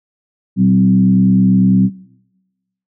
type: tone with frequency modulation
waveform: sine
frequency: 188.8 Hz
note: F#3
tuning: 35 cents sharp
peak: -7 dBFS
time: 0.56-1.9 s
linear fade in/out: 50 ms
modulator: 69 Hz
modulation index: 0.78
effects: noise-tail reverb RT60 1.0 s tail -22 dB re dry + high-pass 100 Hz 12 dB/octave